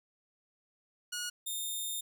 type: tone pair in turn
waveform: 10% pulse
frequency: 1447 / 3638 Hz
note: F#6 / A#7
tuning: -39 / -43 cents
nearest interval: octave + major third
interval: 1596 cents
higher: second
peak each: -27 dBFS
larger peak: neither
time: 1.12-1.3 / 1.46-2.01 s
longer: second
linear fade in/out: 10 ms
effects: none